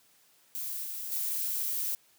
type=noise with level steps; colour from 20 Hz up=violet; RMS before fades=-36 / -38 / -32 dBFS; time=0.55-1.95 s; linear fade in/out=0 ms; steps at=0.83 / 1.11 s; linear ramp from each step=20 ms; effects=white hiss -64 dBFS RMS until 2.18 s + high-pass 100 Hz 12 dB/octave